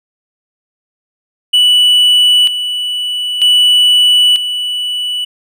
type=tone with tremolo; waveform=triangle; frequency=2960 Hz; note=F#7; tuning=in tune; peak=-4 dBFS; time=1.53-5.25 s; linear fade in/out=10 ms; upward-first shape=square; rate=0.53 Hz; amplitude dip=65%; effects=none